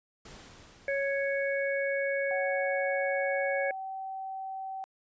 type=noise with exponential decay; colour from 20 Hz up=pink; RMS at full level=-47 dBFS; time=0.25-2.74 s; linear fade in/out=5 ms; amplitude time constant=540 ms
type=harmonic tone; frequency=554.4 Hz; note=C#5; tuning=in tune; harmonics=1 / 3 / 4; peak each=-29 / -34 / -35 dBFS; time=0.88-3.71 s; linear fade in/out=2 ms
type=tone with pitch glide; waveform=sine; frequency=748 to 767.7 Hz; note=F#5 to G5; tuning=+19 to -36 cents; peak=-35 dBFS; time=2.31-4.84 s; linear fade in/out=0 ms; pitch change=+45 cents; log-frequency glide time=2.86-3.89 s
effects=resampled to 16000 Hz